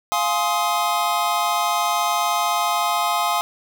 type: chord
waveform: square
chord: F minor seventh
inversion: none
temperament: just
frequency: 698.5 / 838.1 / 1047.7 / 1257.2 Hz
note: F5 / Ab5 / C6 / Eb6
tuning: 0 / +16 / +2 / +18 cents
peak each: -25 dBFS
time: 0.12-3.41 s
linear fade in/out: 0 ms
effects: none